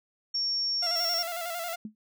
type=tone; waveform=sine; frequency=5500 Hz; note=F8; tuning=27 cents flat; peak=-26 dBFS; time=0.34-1.23 s; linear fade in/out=10 ms
type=tone with vibrato; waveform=sawtooth; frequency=684 Hz; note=F5; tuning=36 cents flat; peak=-29 dBFS; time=0.82-1.76 s; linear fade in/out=10 ms; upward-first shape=square; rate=11 Hz; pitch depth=50 cents each way
type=noise; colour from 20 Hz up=blue; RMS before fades=-42 dBFS; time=0.96-1.75 s; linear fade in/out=5 ms
type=tone with exponential decay; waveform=sine; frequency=214.5 Hz; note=A3; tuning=44 cents flat; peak=-31 dBFS; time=1.85-1.95 s; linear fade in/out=2 ms; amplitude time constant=21 ms
effects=none